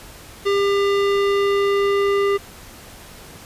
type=tone with low-pass filter sweep; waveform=square; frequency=400 Hz; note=G4; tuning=35 cents sharp; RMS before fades=-18 dBFS; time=0.45-2.38 s; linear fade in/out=20 ms; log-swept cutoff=4100 to 2400 Hz; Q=0.94; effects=pink hiss -41 dBFS RMS until 3.45 s + resampled to 32000 Hz